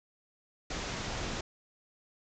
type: low-pass noise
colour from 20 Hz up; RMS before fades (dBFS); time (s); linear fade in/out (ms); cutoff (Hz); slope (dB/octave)
pink; -37; 0.7-1.41; 5; 7300; 96
effects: none